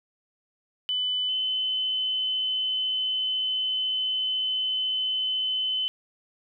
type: tone pair in turn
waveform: sine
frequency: 3000 / 3038 Hz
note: F#7 / F#7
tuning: +23 / +45 cents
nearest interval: unison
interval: 22 cents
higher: second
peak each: -24 dBFS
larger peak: neither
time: 0.89-1.29 / 1.29-5.88 s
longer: second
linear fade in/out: 0 ms
effects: none